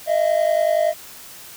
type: tone pair together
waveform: triangle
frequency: 622.3 / 672.9 Hz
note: D#5 / E5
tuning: 0 / +35 cents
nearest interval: minor second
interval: 135 cents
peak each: -16 / -17 dBFS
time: 0.06-0.94 s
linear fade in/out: 50 ms
effects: white hiss -40 dBFS RMS until 1.56 s